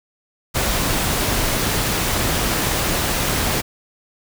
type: noise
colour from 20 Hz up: pink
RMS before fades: -20 dBFS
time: 0.54-3.62 s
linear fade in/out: 20 ms
effects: none